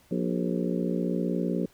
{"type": "harmonic tone with a mistuned harmonic", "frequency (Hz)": 59.8, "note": "A#1", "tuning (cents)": 45, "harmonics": [3, 4, 5, 6, 7, 8, 9], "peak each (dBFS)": [-29, -31, -33, -35, -36, -37, -38], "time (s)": [0.11, 1.66], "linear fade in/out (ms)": 5, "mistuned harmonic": 6, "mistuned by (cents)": 72, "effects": ["pink hiss -60 dBFS RMS until 1.73 s"]}